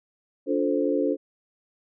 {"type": "chord", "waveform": "sine", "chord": "D minor seventh", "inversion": "none", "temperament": "equal with one note detuned", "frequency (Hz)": [289, 349.2, 440, 523.3], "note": ["D4", "F4", "A4", "C5"], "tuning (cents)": [-28, 0, 0, 0], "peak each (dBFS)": [-25, -28, -27, -27], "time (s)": [0.46, 1.17], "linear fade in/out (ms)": 50, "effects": []}